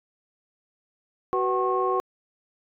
sine tone cluster, 375.1 / 493.1 / 755 / 1084 Hz, F#4 / B4 / F#5 / C#6, +24 / -3 / +35 / -39 cents, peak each -25 / -29 / -29 / -25 dBFS, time 1.33-2 s, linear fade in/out 0 ms, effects tanh soft clip ceiling -11 dBFS

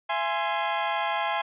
sawtooth chord, E augmented, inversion none, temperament equal with one note detuned, 673.5 / 830.6 / 1046.5 Hz, E5 / G#5 / B#5, +37 / 0 / 0 cents, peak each -27 / -24 / -26 dBFS, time 0.09-1.42 s, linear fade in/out 10 ms, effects resampled to 8000 Hz

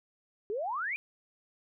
sine exponential sweep, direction up, 392 to 2489 Hz, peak -31 dBFS, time 0.5-0.96 s, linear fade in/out 0 ms, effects none

